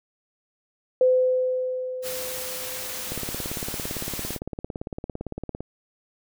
sine tone with exponential decay, 510 Hz, C5, 44 cents flat, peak -14 dBFS, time 1.01-3.59 s, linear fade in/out 2 ms, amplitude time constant 560 ms
white noise, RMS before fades -33 dBFS, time 2.02-4.39 s, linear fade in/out 50 ms
click train, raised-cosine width 2 ms, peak -18 dBFS, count 45, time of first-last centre 3.12-5.606 s, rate 17.7 Hz
effects none

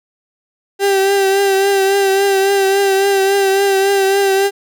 35% pulse tone with vibrato, 392 Hz, G4, in tune, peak -9 dBFS, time 0.79-4.51 s, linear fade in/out 50 ms, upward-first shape triangle, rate 3.6 Hz, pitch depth 39 cents each way, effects none

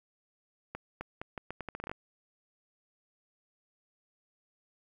accelerating click train, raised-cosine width 0.5 ms, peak -23 dBFS, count 13, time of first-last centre 0.75-1.915 s, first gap 260 ms, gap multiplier 0.79, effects 10-bit

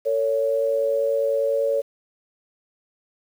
sine tone pair together, 450.5 / 560.6 Hz, A4 / C#5, +41 / +19 cents, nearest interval major third, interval 378 cents, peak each -24 / -20 dBFS, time 0.05-1.82 s, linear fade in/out 20 ms, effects 8-bit

